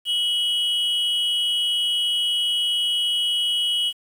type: tone pair together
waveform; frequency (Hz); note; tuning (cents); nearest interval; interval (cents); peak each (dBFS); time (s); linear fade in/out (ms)
triangle; 2943 / 3252; F#7 / G#7; -10 / -37; major second; 173; -19 / -25; 0.05-3.93; 50
effects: 8-bit